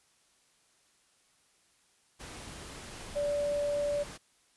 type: tone in noise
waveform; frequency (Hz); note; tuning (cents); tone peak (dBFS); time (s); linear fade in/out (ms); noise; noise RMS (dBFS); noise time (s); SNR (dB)
sine; 580; D5; -22; -28; 3.15-4.04; 20; pink; -45; 2.19-4.18; +14
effects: white hiss -68 dBFS RMS until 4.56 s + resampled to 24000 Hz